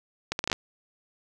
accelerating click train, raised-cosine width 0.2 ms, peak -10 dBFS, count 7, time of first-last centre 0.32-0.529 s, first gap 71 ms, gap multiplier 0.7, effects none

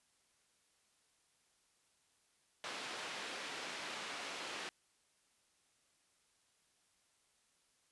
white band-pass noise, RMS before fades -45 dBFS, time 2.64-4.69 s, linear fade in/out 0 ms, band 260 to 3400 Hz, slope 12 dB/octave, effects white hiss -75 dBFS RMS until 7.91 s + resampled to 24000 Hz

